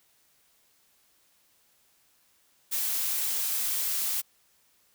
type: noise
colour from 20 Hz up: blue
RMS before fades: -29 dBFS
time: 2.71-4.22 s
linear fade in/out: 20 ms
effects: white hiss -66 dBFS RMS until 4.94 s